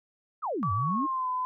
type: exponential two-way sweep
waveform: sine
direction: down then up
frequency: 1380 to 91.5 to 323.4 Hz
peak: -28 dBFS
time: 0.42-1.07 s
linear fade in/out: 20 ms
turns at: 0.72 s
type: tone with pitch glide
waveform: sine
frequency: 1149 to 1011.9 Hz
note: D6 to B5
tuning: -38 to +42 cents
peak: -27 dBFS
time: 0.63-1.45 s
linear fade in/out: 0 ms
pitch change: -220 cents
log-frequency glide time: 0.77-1.28 s
effects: none